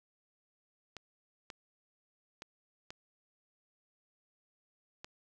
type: clicks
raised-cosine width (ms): 0.2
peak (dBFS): -27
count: 5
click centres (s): 0.967 / 1.502 / 2.421 / 2.905 / 5.045
effects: none